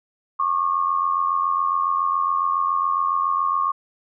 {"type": "tone pair together", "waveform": "sine", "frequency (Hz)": [1097, 1184.2], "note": ["C#6", "D6"], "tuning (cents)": [-18, 14], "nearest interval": "minor second", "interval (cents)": 132, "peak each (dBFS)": [-20, -23], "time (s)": [0.39, 3.72], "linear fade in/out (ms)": 10, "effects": []}